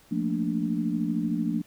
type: chord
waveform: sine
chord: Bb major seventh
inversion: second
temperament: equal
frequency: 174.61 / 220 / 233.1 / 293.7 Hz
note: F3 / A3 / Bb3 / D4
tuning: 0 / 0 / 0 / 0 cents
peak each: -30 dBFS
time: 0.11-1.62 s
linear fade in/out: 10 ms
effects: pink hiss -57 dBFS RMS until 1.66 s